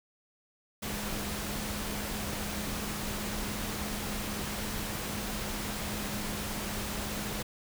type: tone in noise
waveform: sine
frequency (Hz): 207.2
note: G#3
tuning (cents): -4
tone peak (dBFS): -40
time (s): 0.82-7.43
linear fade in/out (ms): 10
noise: pink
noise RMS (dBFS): -36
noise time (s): 0.82-7.43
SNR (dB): -7
effects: none